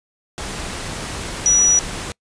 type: tone in noise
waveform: sine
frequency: 5850 Hz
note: F#8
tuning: 21 cents flat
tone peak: -11 dBFS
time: 1.46-1.79 s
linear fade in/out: 0 ms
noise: pink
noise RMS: -28 dBFS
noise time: 0.38-2.12 s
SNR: +14 dB
effects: noise-tail reverb RT60 0.1 s tail -26 dB re dry + resampled to 22050 Hz